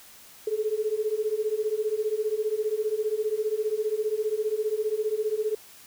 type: beating tone pair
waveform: sine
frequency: 421.5 / 436.5 Hz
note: G#4 / A4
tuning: +26 / -14 cents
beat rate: 15 Hz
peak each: -28 / -27 dBFS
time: 0.47-5.55 s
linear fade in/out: 5 ms
effects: white hiss -50 dBFS RMS until 5.86 s